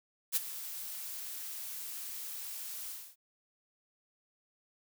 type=noise with ADSR envelope; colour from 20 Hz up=blue; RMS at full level=-28 dBFS; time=0.32-3.16 s; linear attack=40 ms; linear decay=24 ms; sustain=-14 dB; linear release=270 ms; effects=none